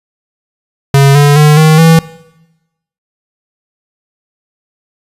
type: tone with pitch steps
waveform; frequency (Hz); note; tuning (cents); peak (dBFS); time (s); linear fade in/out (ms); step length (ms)
square; 138.59 / 144.39 / 150.44 / 156.73 / 163.3; C#3 / D3 / D3 / D#3 / E3; 0 / -29 / +42 / +13 / -16; -3; 0.94-1.99; 2; 210
effects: noise-tail reverb RT60 1.0 s tail -20 dB re dry + resampled to 32000 Hz